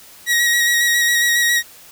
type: tone with vibrato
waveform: sawtooth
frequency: 1900 Hz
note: A#6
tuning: 33 cents sharp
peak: -10 dBFS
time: 0.26-1.63 s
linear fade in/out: 50 ms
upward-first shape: square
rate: 7.3 Hz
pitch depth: 17 cents each way
effects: white hiss -43 dBFS RMS until 1.91 s